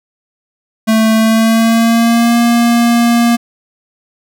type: tone with pitch glide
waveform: square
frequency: 221 to 235.5 Hz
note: A3 to A#3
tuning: +8 to +18 cents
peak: -8 dBFS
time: 0.87-3.37 s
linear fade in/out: 20 ms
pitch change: +110 cents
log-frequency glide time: 1.15-2.38 s
effects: none